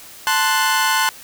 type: chord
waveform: sawtooth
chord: F# diminished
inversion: first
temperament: equal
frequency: 880 / 1046.5 / 1480 Hz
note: A5 / C6 / F#6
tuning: 0 / 0 / 0 cents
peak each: -16 dBFS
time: 0.27-1.09 s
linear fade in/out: 0 ms
effects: white hiss -40 dBFS RMS until 1.23 s